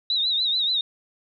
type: tone with vibrato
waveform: sine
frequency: 3841 Hz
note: B7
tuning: 49 cents flat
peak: -20 dBFS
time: 0.1-0.81 s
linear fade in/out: 2 ms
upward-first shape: triangle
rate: 6.9 Hz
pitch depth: 110 cents each way
effects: none